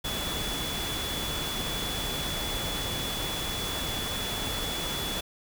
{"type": "tone in noise", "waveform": "sine", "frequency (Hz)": 3426, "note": "A7", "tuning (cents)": -47, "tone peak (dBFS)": -34, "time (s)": [0.04, 5.21], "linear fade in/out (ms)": 10, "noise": "pink", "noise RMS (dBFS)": -33, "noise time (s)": [0.04, 5.21], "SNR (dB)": -4, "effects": []}